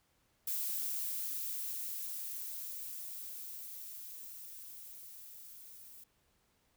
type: noise with level ramp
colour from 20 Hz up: violet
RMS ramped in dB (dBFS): -36 to -54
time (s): 0.47-6.04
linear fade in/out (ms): 5
effects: pink hiss -74 dBFS RMS until 6.76 s